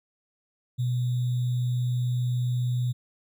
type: tone with sample-and-hold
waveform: sine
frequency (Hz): 123.47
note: B2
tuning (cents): 0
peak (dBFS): -23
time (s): 0.78-2.93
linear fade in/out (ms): 20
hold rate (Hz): 3675
effects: none